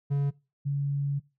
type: tone pair in turn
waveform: triangle / sine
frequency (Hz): 141.2 / 141.2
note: C#3 / C#3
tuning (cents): +32 / +32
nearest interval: unison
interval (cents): 0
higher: neither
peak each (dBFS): -21 / -25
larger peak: first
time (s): 0.1-0.31 / 0.65-1.2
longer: second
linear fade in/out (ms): 20
effects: noise-tail reverb RT60 0.3 s tail -22 dB re dry